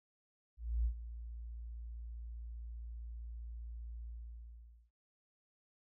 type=tone with ADSR envelope; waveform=sine; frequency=57.6 Hz; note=A#1; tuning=20 cents flat; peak=-29 dBFS; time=0.57-4.91 s; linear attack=280 ms; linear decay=84 ms; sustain=-14 dB; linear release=840 ms; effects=none